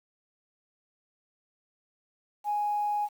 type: tone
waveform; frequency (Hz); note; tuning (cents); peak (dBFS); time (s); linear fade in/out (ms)
sine; 830.6; G#5; 0; -25; 2.44-3.09; 50
effects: tanh soft clip ceiling -21 dBFS + 9-bit